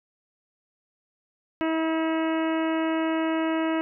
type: harmonic tone with a mistuned harmonic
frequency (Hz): 322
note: E4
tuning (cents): -41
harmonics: 1 / 2 / 3 / 4 / 5 / 6 / 7 / 8 / 9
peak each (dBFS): -24 / -30 / -34 / -36 / -38 / -40 / -41 / -42 / -43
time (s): 1.61-3.81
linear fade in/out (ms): 0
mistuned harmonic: 7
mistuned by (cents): -43
effects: none